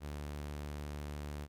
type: tone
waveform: sawtooth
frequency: 73.42 Hz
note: D2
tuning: in tune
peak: -36 dBFS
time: 0-1.48 s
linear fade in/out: 50 ms
effects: MP3 96 kbps